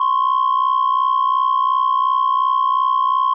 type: tone pair together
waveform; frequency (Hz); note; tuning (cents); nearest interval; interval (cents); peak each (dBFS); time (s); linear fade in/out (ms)
sine; 1031 / 1093.8; C6 / C#6; -26 / -23; minor second; 103; -15; 0-3.34; 5
effects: tanh soft clip ceiling -10 dBFS